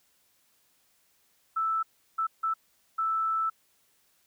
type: tone bursts at uneven times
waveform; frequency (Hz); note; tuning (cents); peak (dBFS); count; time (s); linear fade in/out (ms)
sine; 1318.5; E6; 0; -25; 4; 1.56-1.83 / 2.18-2.27 / 2.43-2.54 / 2.98-3.5; 10
effects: white hiss -68 dBFS RMS until 4.26 s